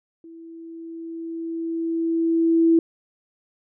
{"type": "tone with level ramp", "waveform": "sine", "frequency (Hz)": 330, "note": "E4", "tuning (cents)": 2, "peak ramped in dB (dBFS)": [-40, -12], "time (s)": [0.24, 2.79], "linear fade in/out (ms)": 2, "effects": []}